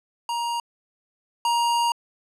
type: tone pair in turn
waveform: square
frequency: 942 / 942 Hz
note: A#5 / A#5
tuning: +18 / +18 cents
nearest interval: unison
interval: 0 cents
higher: neither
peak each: -25 / -20 dBFS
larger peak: second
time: 0.29-0.6 / 1.45-1.92 s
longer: second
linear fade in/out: 2 ms
effects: low-pass 10000 Hz 12 dB/octave

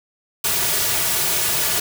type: noise with comb filter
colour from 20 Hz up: white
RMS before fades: -20 dBFS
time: 0.44-1.8 s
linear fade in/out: 5 ms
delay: 3.8 ms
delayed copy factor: -0.95
effects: none

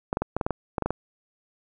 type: clicks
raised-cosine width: 1 ms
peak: -11 dBFS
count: 11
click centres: 0.129 / 0.171 / 0.22 / 0.366 / 0.412 / 0.465 / 0.507 / 0.782 / 0.823 / 0.86 / 0.906 s
effects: none

